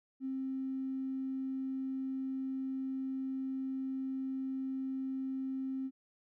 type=tone with tanh clipping; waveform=triangle; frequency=265 Hz; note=C4; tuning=22 cents sharp; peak=-34 dBFS; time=0.2-5.91 s; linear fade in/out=50 ms; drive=2 dB; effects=none